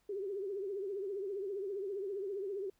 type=tone with vibrato; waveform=sine; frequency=394.4 Hz; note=G4; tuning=11 cents sharp; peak=-36 dBFS; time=0.09-2.7 s; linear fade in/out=5 ms; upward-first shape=triangle; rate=15 Hz; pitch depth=120 cents each way; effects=pink hiss -75 dBFS RMS until 2.79 s